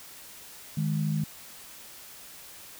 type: tone pair together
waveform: sine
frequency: 155.45 / 209 Hz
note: D#3 / G#3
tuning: -1 / +11 cents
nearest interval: perfect fourth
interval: 512 cents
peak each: -26 / -31 dBFS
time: 0.77-1.24 s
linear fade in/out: 5 ms
effects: white hiss -47 dBFS RMS until 2.79 s